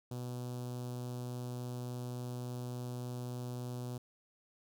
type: tone with notch filter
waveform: sawtooth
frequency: 123.47 Hz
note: B2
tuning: in tune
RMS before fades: -41 dBFS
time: 0.11-3.98 s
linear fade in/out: 5 ms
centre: 2000 Hz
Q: 0.53
effects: none